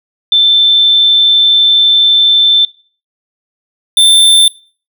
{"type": "tone pair in turn", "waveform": ["sine", "square"], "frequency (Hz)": [3544, 3559], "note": ["A7", "A7"], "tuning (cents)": [12, 19], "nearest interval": "unison", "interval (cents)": 7, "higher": "second", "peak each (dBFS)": -4, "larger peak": "neither", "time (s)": [[0.32, 2.65], [3.97, 4.48]], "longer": "first", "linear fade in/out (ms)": 2, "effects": ["noise-tail reverb RT60 0.4 s tail -21 dB re dry"]}